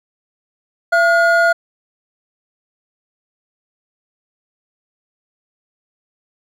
triangle tone pair together, 675.3 / 1432 Hz, E5 / F6, +42 / +43 cents, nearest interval octave + minor second, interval 1301 cents, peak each -11 dBFS, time 0.92-1.53 s, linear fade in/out 10 ms, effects none

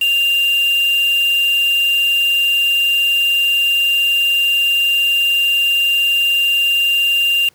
sine tone with quantisation, 2791 Hz, F7, 2 cents flat, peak -12 dBFS, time 0.01-7.49 s, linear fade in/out 5 ms, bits 4, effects pink hiss -54 dBFS RMS until 7.54 s + high-pass 80 Hz 12 dB/octave

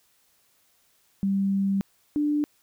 sine tone pair in turn, 196 / 295.7 Hz, G3 / D4, 0 / +12 cents, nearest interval perfect fifth, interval 712 cents, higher second, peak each -21 dBFS, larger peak neither, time 1.23-1.81 / 2.16-2.44 s, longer first, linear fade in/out 0 ms, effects white hiss -65 dBFS RMS until 2.62 s

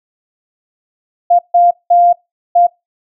sine tone bursts at uneven times, 698.5 Hz, F5, in tune, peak -5 dBFS, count 4, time 1.3-1.39 / 1.54-1.71 / 1.9-2.13 / 2.55-2.67 s, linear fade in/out 10 ms, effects noise-tail reverb RT60 0.2 s tail -24 dB re dry

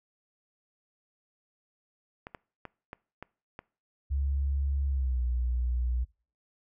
clicks, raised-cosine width 0.5 ms, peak -25 dBFS, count 6, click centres 2.269 / 2.348 / 2.653 / 2.931 / 3.226 / 3.591 s
sine tone with pitch glide, 69.3 to 61.03 Hz, C#2 to B1, 0 to -20 cents, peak -26 dBFS, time 4.1-6.05 s, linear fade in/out 20 ms, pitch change -220 cents, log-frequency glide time 4.87-5.22 s
effects noise-tail reverb RT60 0.4 s tail -24 dB re dry

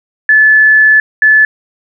sine tone bursts at uneven times, 1732 Hz, A6, 28 cents flat, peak -3 dBFS, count 2, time 0.29-1 / 1.22-1.45 s, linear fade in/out 2 ms, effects none

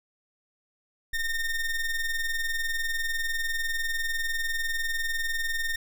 square ring-modulated tone, 917 Hz, A#5, 29 cents flat, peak -24 dBFS, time 1.13-5.76 s, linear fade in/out 5 ms, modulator 907 Hz, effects none

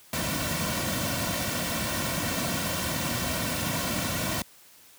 pink noise with comb filter, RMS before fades -29 dBFS, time 0.13-4.42 s, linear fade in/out 2 ms, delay 2.4 ms, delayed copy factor -0.7, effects white hiss -54 dBFS RMS until 4.98 s + high-pass 60 Hz 12 dB/octave

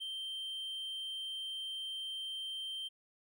triangle tone, 3136 Hz, G7, in tune, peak -37 dBFS, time 0-2.89 s, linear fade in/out 20 ms, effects none

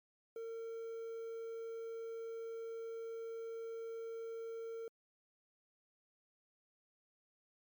triangle tone with quantisation, 455.9 Hz, A#4, 39 cents flat, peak -40 dBFS, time 0.36-4.88 s, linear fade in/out 2 ms, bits 11, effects MP3 96 kbps

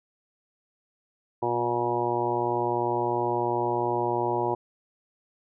harmonic tone with a mistuned harmonic, 119.9 Hz, A#2, 49 cents sharp, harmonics 1 / 2 / 3 / 4 / 5 / 6 / 7 / 8, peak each -36 / -39 / -28 / -34 / -34 / -33 / -31 / -30 dBFS, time 1.42-4.55 s, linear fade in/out 10 ms, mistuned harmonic 2, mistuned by +21 cents, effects none

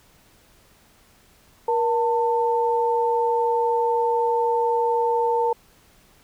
sine tone pair together, 473.3 / 894 Hz, A#4 / A5, +26 / +27 cents, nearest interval major seventh, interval 1101 cents, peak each -21 dBFS, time 1.68-5.53 s, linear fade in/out 5 ms, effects pink hiss -56 dBFS RMS until 6.23 s

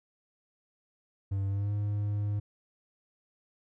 triangle tone with pitch glide, 98 to 103.17 Hz, G2 to G#2, 0 to -11 cents, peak -26 dBFS, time 1.31-2.4 s, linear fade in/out 10 ms, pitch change +89 cents, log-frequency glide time 1.48-1.72 s, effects none

